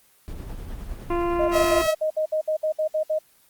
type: noise with tremolo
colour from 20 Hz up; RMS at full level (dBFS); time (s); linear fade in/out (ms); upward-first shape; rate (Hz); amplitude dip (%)
brown; -32; 0.28-1.87; 0; sine; 9.8; 35
type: harmonic tone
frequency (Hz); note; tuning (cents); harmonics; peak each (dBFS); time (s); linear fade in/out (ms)
346.1; F4; -16; 1 / 2 / 3 / 4 / 5 / 6 / 7 / 8; -23 / -30 / -28 / -39 / -43 / -43 / -43 / -43; 1.1-1.82; 5
type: tone bursts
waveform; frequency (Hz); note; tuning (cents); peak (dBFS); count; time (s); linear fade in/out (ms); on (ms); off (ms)
sine; 622.3; D#5; 0; -20; 12; 1.39-3.189; 10; 94; 61
type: tone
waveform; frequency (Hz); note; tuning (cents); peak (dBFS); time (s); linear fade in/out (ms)
sawtooth; 644; E5; -41; -18; 1.51-1.95; 50
effects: white hiss -58 dBFS RMS until 3.49 s + Opus 24 kbps